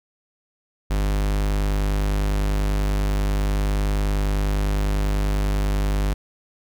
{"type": "tone", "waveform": "45% pulse", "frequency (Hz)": 50.2, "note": "G1", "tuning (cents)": 42, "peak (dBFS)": -19, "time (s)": [0.9, 6.14], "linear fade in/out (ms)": 10, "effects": []}